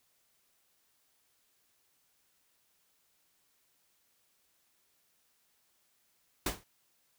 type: noise with exponential decay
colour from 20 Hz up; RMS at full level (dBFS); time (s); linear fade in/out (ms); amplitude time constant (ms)
pink; -28; 6.46-6.64; 5; 39
effects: white hiss -73 dBFS RMS until 7.18 s